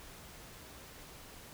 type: silence
effects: pink hiss -52 dBFS RMS until 1.53 s